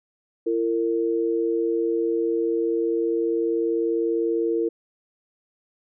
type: tone pair together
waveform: sine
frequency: 337.4 / 457.6 Hz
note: E4 / A#4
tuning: +40 / -32 cents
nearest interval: perfect fourth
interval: 528 cents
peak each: -23 dBFS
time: 0.46-4.69 s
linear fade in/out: 10 ms
effects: none